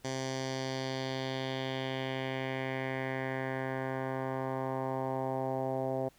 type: tone with low-pass filter sweep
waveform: 10% pulse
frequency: 132 Hz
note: C3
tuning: 16 cents sharp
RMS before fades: -35 dBFS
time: 0.04-6.09 s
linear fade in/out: 10 ms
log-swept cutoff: 6400 to 650 Hz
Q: 2.3
effects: pink hiss -64 dBFS RMS until 6.18 s